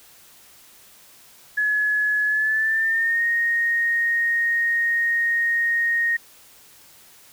sine tone with pitch glide, 1698 to 1862.4 Hz, G#6 to A#6, +38 to -2 cents, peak -18 dBFS, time 1.57-6.17 s, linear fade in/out 10 ms, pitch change +160 cents, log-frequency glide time 2.26-3.24 s, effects white hiss -50 dBFS RMS until 7.32 s

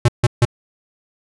square tone bursts, 120 Hz, B2, 49 cents flat, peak -10 dBFS, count 3, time 0.05-0.452 s, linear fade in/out 5 ms, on 34 ms, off 150 ms, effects resampled to 24000 Hz

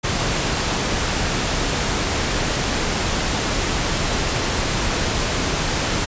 pink noise, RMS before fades -21 dBFS, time 0.03-6.06 s, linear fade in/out 20 ms, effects resampled to 16000 Hz

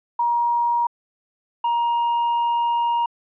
sine / triangle tone pair in turn, 948 / 942.5 Hz, A#5 / A#5, +29 / +19 cents, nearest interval unison, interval 10 cents, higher first, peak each -17 / -16 dBFS, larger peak second, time 0.19-0.87 / 1.64-3.06 s, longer second, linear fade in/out 5 ms, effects resampled to 8000 Hz

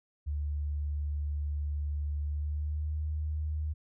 sine tone with pitch glide, 73.42 to 76.45 Hz, D2 to D#2, 0 to -30 cents, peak -30 dBFS, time 0.26-3.74 s, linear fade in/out 20 ms, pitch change +70 cents, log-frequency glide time 2.23-2.98 s, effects none

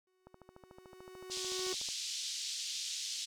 45% pulse tone with exponential growth, 371.1 Hz, F#4, 5 cents sharp, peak -36 dBFS, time 0.07-1.73 s, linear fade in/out 2 ms, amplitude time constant 360 ms
click train, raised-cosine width 1 ms, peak -38 dBFS, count 23, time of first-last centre 0.27-1.888 s, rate 13.6 Hz
pink band-pass noise, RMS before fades -40 dBFS, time 1.3-3.26 s, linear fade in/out 20 ms, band 3500 to 7000 Hz, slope 24 dB/octave
effects none

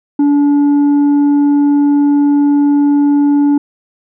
sine tone with tanh clipping, 287.9 Hz, D4, 34 cents flat, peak -8 dBFS, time 0.19-3.58 s, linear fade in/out 5 ms, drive 4 dB, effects none

